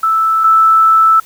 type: tone pair in turn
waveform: sine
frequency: 1317 / 1317 Hz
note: E6 / E6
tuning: -2 / -2 cents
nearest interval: unison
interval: 0 cents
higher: neither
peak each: -9 / -5 dBFS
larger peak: second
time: 0.03-0.44 / 0.44-1.2 s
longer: second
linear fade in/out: 5 ms
effects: white hiss -41 dBFS RMS until 1.25 s